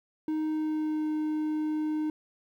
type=tone with pitch glide; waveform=triangle; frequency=311.1 to 307.5 Hz; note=D#4 to D#4; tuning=0 to -20 cents; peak=-25 dBFS; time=0.28-2.1 s; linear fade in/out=2 ms; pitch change=-20 cents; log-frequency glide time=0.45-1.1 s; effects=11-bit